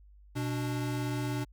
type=tone pair together; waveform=square; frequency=123.11 / 292.8 Hz; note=B2 / D4; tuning=-5 / -5 cents; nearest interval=octave + minor third; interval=1500 cents; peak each=-33 / -36 dBFS; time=0.35-1.45 s; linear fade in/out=20 ms; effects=added 50 Hz sine -53 dBFS peak until 1.52 s